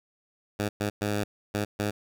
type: tone bursts at uneven times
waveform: 10% pulse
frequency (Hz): 103.6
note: G#2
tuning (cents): -4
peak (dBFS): -18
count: 5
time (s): 0.59-0.69 / 0.8-0.9 / 1.01-1.24 / 1.54-1.65 / 1.79-1.91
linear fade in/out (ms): 10
effects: none